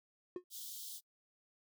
triangle tone with exponential decay, 360 Hz, F#4, 47 cents flat, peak -33 dBFS, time 0.36-0.44 s, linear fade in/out 2 ms, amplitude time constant 16 ms
white high-pass noise, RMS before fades -47 dBFS, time 0.5-1.01 s, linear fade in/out 50 ms, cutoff 3100 Hz, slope 96 dB/octave
effects noise-tail reverb RT60 0.1 s tail -25 dB re dry

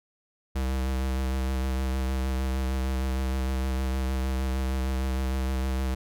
square tone with vibrato, 65.41 Hz, C2, in tune, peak -26 dBFS, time 0.55-5.95 s, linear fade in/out 10 ms, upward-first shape sine, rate 6.5 Hz, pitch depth 24 cents each way, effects none

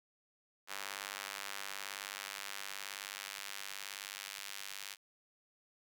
sawtooth tone with high-pass filter sweep, 99 Hz, G2, 18 cents sharp, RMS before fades -45 dBFS, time 0.67-4.97 s, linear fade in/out 50 ms, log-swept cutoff 1300 to 2500 Hz, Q 0.76, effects none

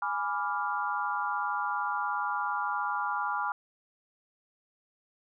sine chord, G# diminished seventh, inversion none, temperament equal, 830.6 / 987.8 / 1174.7 / 1396.9 Hz, G#5 / B5 / D6 / F6, 0 / 0 / 0 / 0 cents, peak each -34 dBFS, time 0.02-3.52 s, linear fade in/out 2 ms, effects none

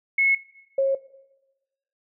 sine tone pair in turn, 2186 / 542.3 Hz, C#7 / C#5, -25 / -38 cents, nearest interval 2 octaves, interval 2413 cents, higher first, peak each -17 dBFS, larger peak neither, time 0.18-0.35 / 0.78-0.95 s, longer neither, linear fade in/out 5 ms, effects noise-tail reverb RT60 1.0 s tail -18 dB re dry

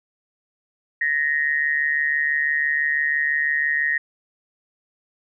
sine tone with amplitude modulation, 1864.7 Hz, A#6, in tune, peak -15 dBFS, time 1.01-3.98 s, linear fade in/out 5 ms, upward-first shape sine, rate 146 Hz, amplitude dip 75%, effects none

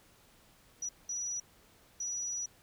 sine tone bursts at uneven times, 5860 Hz, F#8, 18 cents flat, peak -34 dBFS, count 3, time 0.82-0.89 / 1.09-1.4 / 2-2.46 s, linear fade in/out 5 ms, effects pink hiss -63 dBFS RMS until 2.62 s

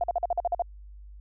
sine tone bursts, 698.5 Hz, F5, in tune, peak -22 dBFS, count 9, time 0.01-0.621 s, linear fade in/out 2 ms, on 27 ms, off 46 ms, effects added 50 Hz sine -43 dBFS peak until 1.2 s

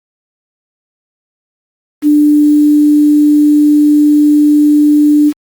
sine tone with quantisation, 296.7 Hz, D4, 18 cents sharp, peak -4 dBFS, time 2.02-5.33 s, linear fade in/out 50 ms, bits 5, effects Opus 32 kbps

